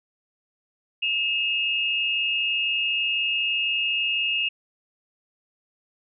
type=tone pair together; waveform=sine; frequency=2603 / 2829 Hz; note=E7 / F7; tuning=-22 / +22 cents; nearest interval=minor second; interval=144 cents; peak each=-25 / -24 dBFS; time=1.02-4.49 s; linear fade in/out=10 ms; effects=none